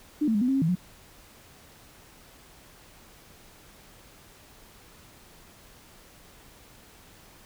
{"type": "tone with pitch steps", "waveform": "sine", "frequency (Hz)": [299.6, 223, 206, 249.2, 268, 270.9, 162, 180.1], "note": ["D4", "A3", "G#3", "B3", "C4", "C#4", "E3", "F#3"], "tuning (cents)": [35, 23, -14, 16, 42, -40, -30, -46], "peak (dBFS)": -21, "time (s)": [0.21, 0.754], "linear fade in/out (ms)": 10, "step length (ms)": 68, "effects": ["pink hiss -53 dBFS RMS until 7.45 s"]}